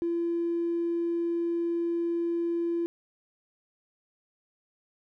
triangle tone with tanh clipping, 339.7 Hz, F4, 48 cents flat, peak -25 dBFS, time 0.02-2.86 s, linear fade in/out 0 ms, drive 1 dB, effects none

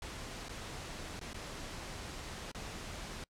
pink noise with dropouts, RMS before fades -44 dBFS, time 0.02-3.24 s, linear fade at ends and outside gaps 2 ms, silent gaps 0.485-0.493 / 1.194-1.212 / 1.333-1.343 / 2.516-2.547 s, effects noise-tail reverb RT60 0.1 s tail -25 dB re dry + low-pass 8000 Hz 12 dB/octave

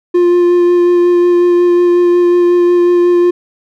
triangle tone with vibrato, 351.4 Hz, F4, 11 cents sharp, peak -4 dBFS, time 0.14-3.31 s, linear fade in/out 10 ms, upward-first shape sine, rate 5.5 Hz, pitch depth 11 cents each way, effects none

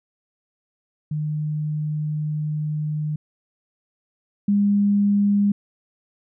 sine tone pair in turn, 151.9 / 202.8 Hz, D#3 / G#3, -41 / -41 cents, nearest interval perfect fourth, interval 500 cents, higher second, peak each -22 / -15 dBFS, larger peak second, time 1.11-3.16 / 4.48-5.52 s, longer first, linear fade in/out 5 ms, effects none

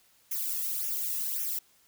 violet noise with flanger, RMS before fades -32 dBFS, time 0.31-1.59 s, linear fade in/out 5 ms, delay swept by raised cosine 0.23 to 1.33 ms, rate 1.8 Hz, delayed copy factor -0.8, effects white hiss -64 dBFS RMS until 1.87 s

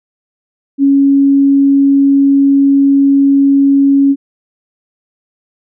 sine tone, 277.2 Hz, C#4, in tune, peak -5 dBFS, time 0.78-4.16 s, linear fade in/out 50 ms, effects none

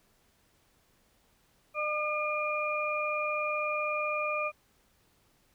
harmonic tone, 604 Hz, D5, 48 cents sharp, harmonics 1 / 2 / 4, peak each -33 / -33 / -33 dBFS, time 1.74-4.52 s, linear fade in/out 50 ms, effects pink hiss -68 dBFS RMS until 5.54 s

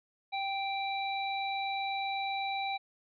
harmonic tone, 784 Hz, G5, in tune, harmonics 1 / 3 / 5, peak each -33 / -38 / -40 dBFS, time 0.32-2.78 s, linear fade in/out 20 ms, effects none

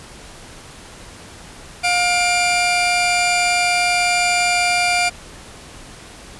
sawtooth tone pair together, 711.1 / 2370 Hz, F5 / D7, +31 / +15 cents, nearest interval octave + major sixth, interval 2084 cents, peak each -14 dBFS, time 1.83-5.1 s, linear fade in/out 20 ms, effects pink hiss -39 dBFS RMS until 6.39 s + resampled to 24000 Hz

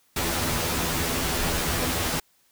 pink noise with comb filter, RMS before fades -26 dBFS, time 0.16-2.2 s, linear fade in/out 5 ms, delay 12 ms, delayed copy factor +0.9, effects white hiss -64 dBFS RMS until 2.51 s

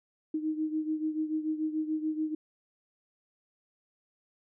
sine beating tone pair, 310 / 316.9 Hz, D#4 / D#4, -6 / +32 cents, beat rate 6.9 Hz, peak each -30 / -35 dBFS, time 0.34-2.35 s, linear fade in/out 5 ms, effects none

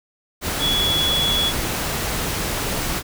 sine tone in noise, 3379 Hz, G#7, 29 cents sharp, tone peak -18 dBFS, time 0.59-1.53 s, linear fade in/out 50 ms, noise pink, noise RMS -24 dBFS, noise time 0.41-3.03 s, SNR +3 dB, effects none

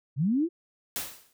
sine linear sweep, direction up, 120 to 356.4 Hz, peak -22 dBFS, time 0.16-0.49 s, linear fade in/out 50 ms
white noise with exponential decay, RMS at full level -29 dBFS, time 0.96-1.33 s, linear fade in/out 1 ms, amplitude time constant 80 ms
effects none

